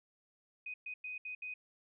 sine tone bursts at uneven times, 2500 Hz, D#7, 8 cents sharp, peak -40 dBFS, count 5, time 0.66-0.74 / 0.86-0.94 / 1.04-1.18 / 1.25-1.35 / 1.42-1.54 s, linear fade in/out 5 ms, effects none

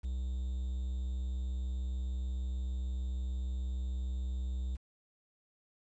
triangle tone with quantisation, 63.3 Hz, B1, 43 cents sharp, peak -31 dBFS, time 0.03-4.77 s, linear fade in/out 20 ms, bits 10, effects resampled to 22050 Hz

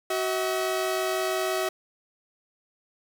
sawtooth tone pair together, 374.6 / 643.1 Hz, F#4 / E5, +21 / -43 cents, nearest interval major sixth, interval 936 cents, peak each -24 dBFS, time 0.1-1.69 s, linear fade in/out 5 ms, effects 8-bit

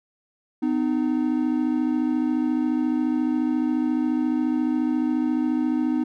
triangle tone pair together, 253.2 / 307.5 Hz, B3 / D#4, +43 / -20 cents, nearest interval minor third, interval 337 cents, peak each -21 dBFS, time 0.62-6.04 s, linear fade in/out 10 ms, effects none

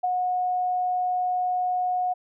sine tone with ADSR envelope, 728 Hz, F#5, 28 cents flat, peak -19 dBFS, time 0.03-2.14 s, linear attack 14 ms, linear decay 15 ms, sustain -3 dB, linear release 17 ms, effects none

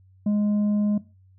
sine tone with tanh clipping, 207.7 Hz, G#3, in tune, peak -20 dBFS, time 0.26-0.98 s, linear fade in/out 5 ms, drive 4 dB, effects noise-tail reverb RT60 0.3 s tail -18 dB re dry + added 94 Hz sine -52 dBFS peak until 1.38 s

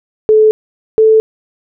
sine tone pair in turn, 432.9 / 439.2 Hz, A4 / A4, -28 / -3 cents, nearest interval unison, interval 25 cents, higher second, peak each -4 dBFS, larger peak neither, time 0.29-0.51 / 0.98-1.2 s, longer neither, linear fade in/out 0 ms, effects none

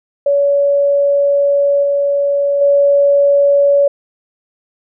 sine tone with level steps, 566 Hz, C#5, 36 cents sharp, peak -9 / -11 / -7 dBFS, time 0.26-3.88 s, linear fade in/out 5 ms, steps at 1.83 / 2.61 s, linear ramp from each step 5 ms, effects none

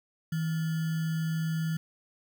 sine tone with sample-and-hold, 161.3 Hz, E3, 37 cents flat, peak -27 dBFS, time 0.32-1.77 s, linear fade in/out 5 ms, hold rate 1575 Hz, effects none

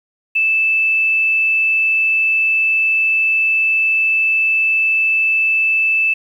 sine tone, 2633 Hz, E7, 3 cents flat, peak -12 dBFS, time 0.35-6.14 s, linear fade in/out 10 ms, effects 8-bit

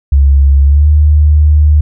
sine tone with pitch glide, 69.3 to 75.14 Hz, C#2 to D2, 0 to +40 cents, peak -3 dBFS, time 0.12-1.81 s, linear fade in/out 5 ms, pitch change +140 cents, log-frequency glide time 0.63-0.88 s, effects none

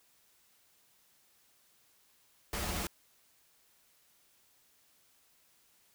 pink noise with comb filter, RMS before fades -36 dBFS, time 2.53-2.87 s, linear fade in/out 2 ms, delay 7.6 ms, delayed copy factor -0.7, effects white hiss -68 dBFS RMS until 5.94 s

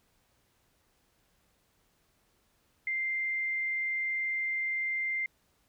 sine tone, 2093 Hz, C7, in tune, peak -29 dBFS, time 2.87-5.26 s, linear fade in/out 2 ms, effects pink hiss -71 dBFS RMS until 5.68 s

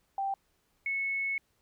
sine tone pair in turn, 784 / 2200 Hz, G5 / C#7, 0 / -14 cents, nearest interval octave + tritone, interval 1786 cents, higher second, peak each -29 / -29 dBFS, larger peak neither, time 0.18-0.34 / 0.86-1.38 s, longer second, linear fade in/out 2 ms, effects pink hiss -73 dBFS RMS until 1.61 s

